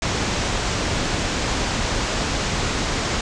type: low-pass noise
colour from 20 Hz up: pink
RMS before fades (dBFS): -23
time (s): 0.02-3.21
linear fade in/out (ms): 2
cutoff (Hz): 7600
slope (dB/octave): 48
effects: none